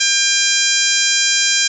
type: harmonic tone with a mistuned harmonic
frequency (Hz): 800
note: G5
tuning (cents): +35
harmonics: 2 / 3 / 4 / 5 / 6 / 7 / 8 / 9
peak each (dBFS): -21 / -21 / -21 / -21 / -21 / -21 / -21 / -21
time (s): 0-1.68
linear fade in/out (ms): 10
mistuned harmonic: 6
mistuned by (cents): +35
effects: none